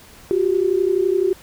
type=tone pair together; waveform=sine; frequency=358.8 / 390.6 Hz; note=F4 / G4; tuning=+47 / -6 cents; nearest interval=minor second; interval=147 cents; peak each=-18 dBFS; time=0.31-1.33 s; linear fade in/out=0 ms; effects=pink hiss -45 dBFS RMS until 1.42 s